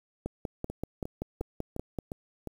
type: two click trains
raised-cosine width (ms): 2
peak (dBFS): -23 / -19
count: 6 / 10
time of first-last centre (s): 0.7-2.473 / 0.26-1.987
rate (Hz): 2.82 / 5.21
effects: 8-bit